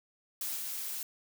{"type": "noise with level steps", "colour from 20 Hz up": "blue", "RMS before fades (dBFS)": [-36, -38], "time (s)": [0.41, 1.03], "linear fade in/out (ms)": 2, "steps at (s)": 0.56, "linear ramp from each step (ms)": 10, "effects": []}